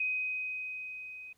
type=tone with level ramp; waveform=sine; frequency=2513 Hz; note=D#7; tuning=17 cents sharp; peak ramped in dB=-28 to -44 dBFS; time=0-1.33 s; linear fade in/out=5 ms; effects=pink hiss -72 dBFS RMS until 1.37 s